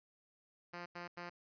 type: tone bursts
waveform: 5% pulse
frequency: 174.61 Hz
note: F3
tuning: in tune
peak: -33 dBFS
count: 3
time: 0.73-1.298 s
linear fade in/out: 10 ms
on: 130 ms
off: 89 ms
effects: resampled to 11025 Hz